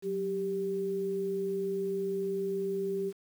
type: tone pair together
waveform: sine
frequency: 185.26 / 392 Hz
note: F#3 / G4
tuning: +2 / 0 cents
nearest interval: octave + minor second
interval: 1298 cents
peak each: -38 / -30 dBFS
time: 0.02-3.13 s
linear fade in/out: 50 ms
effects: 9-bit